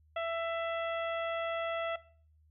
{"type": "harmonic tone", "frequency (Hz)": 665, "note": "E5", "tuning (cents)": 15, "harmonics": [1, 2, 3, 4, 5], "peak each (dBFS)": [-33, -39, -43, -45, -47], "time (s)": [0.16, 1.96], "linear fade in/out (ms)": 5, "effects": ["noise-tail reverb RT60 0.5 s tail -19 dB re dry", "added 77 Hz sine -62 dBFS peak until 2.5 s"]}